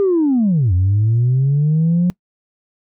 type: linear two-way sweep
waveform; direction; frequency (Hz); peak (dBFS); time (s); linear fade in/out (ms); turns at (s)
sine; down then up; 407 to 87.31 to 180.5; -10; 0-2.1; 0; 0.73
effects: noise-tail reverb RT60 0.1 s tail -25 dB re dry + tanh soft clip ceiling -9 dBFS